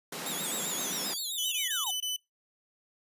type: high-pass noise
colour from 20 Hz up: pink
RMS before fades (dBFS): -38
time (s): 0.12-1.14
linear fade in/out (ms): 5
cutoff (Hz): 150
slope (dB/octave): 96
type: tone with vibrato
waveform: 5% pulse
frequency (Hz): 3557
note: A7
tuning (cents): +18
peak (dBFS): -27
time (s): 0.26-1.91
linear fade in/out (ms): 2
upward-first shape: sine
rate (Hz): 7.6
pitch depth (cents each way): 120
type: linear sweep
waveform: sine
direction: down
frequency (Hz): 8450 to 698.5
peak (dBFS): -37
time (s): 0.43-1.91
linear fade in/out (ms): 10
type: tone bursts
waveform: sawtooth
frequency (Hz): 3003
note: F#7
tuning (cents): +25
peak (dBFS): -27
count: 5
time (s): 1.38-2.164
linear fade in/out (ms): 5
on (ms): 140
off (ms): 21
effects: noise-tail reverb RT60 0.2 s tail -23 dB re dry + resampled to 32000 Hz